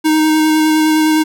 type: tone with vibrato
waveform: square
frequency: 311.5 Hz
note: D#4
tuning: 2 cents sharp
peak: -10 dBFS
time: 0.04-1.24 s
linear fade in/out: 20 ms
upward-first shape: square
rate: 9.8 Hz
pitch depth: 10 cents each way
effects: none